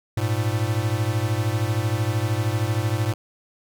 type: beating tone pair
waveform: square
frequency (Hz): 103.83 / 116.83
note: G#2 / A#2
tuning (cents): 0 / +4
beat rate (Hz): 13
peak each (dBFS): -24 / -25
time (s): 0.17-3.14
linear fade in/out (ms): 5
effects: none